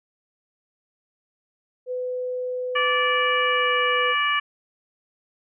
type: tone with pitch glide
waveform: sine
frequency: 502 to 497.1 Hz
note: B4 to B4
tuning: +28 to +11 cents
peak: -25 dBFS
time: 1.86-4.15 s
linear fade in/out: 50 ms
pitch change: -17 cents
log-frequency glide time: 3.45-3.71 s
type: harmonic tone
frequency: 582 Hz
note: D5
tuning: 16 cents flat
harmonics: 2 / 3 / 4 / 5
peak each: -23 / -25 / -26 / -27 dBFS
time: 2.75-4.4 s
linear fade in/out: 10 ms
effects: none